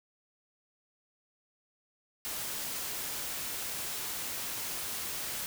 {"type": "noise", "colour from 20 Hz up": "white", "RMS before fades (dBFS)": -37, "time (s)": [2.25, 5.46], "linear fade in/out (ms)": 0, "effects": []}